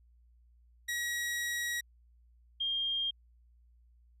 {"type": "tone pair in turn", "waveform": ["sawtooth", "sine"], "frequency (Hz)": [1910, 3212], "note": ["A#6", "G7"], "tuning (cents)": [42, 41], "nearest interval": "major sixth", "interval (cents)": 899, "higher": "second", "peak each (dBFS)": [-29, -30], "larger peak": "first", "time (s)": [[0.88, 1.81], [2.6, 3.11]], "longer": "first", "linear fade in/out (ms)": 10, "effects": ["added 59 Hz sine -60 dBFS peak until 4.2 s", "resampled to 32000 Hz"]}